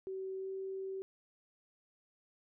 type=tone with pitch glide; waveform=sine; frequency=381 to 383.9 Hz; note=G4 to G4; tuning=-49 to -36 cents; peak=-38 dBFS; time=0.07-1.02 s; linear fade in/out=0 ms; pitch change=+13 cents; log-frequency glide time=0.37-0.49 s; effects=none